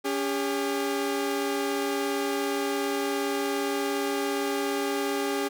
sawtooth tone pair together, 280.7 / 402.4 Hz, C#4 / G4, +22 / +45 cents, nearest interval tritone, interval 623 cents, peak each -26 / -24 dBFS, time 0.04-5.49 s, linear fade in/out 20 ms, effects none

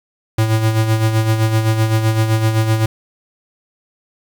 square tone with tremolo, 110.6 Hz, A2, 9 cents sharp, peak -11 dBFS, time 0.38-2.86 s, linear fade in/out 5 ms, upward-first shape sine, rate 7.8 Hz, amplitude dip 55%, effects 7-bit

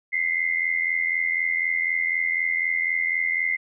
sine tone pair together, 2036 / 2120 Hz, C7 / C7, -48 / +22 cents, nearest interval minor second, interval 70 cents, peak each -24 dBFS, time 0.12-3.57 s, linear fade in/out 20 ms, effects none

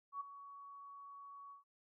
sine tone with ADSR envelope, 1123 Hz, C#6, 22 cents sharp, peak -38 dBFS, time 0.12-1.64 s, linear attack 84 ms, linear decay 14 ms, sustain -13 dB, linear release 130 ms, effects none

